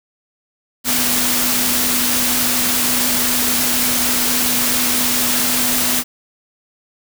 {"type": "tone in noise", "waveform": "sine", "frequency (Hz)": 246.9, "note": "B3", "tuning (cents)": 0, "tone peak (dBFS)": -25, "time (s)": [0.84, 6.04], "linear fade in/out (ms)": 50, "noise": "white", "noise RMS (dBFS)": -17, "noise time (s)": [0.84, 6.04], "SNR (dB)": -11, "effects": []}